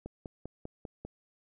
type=click train; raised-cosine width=2 ms; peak=-27 dBFS; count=6; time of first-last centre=0.06-1.05 s; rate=5.05 Hz; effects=none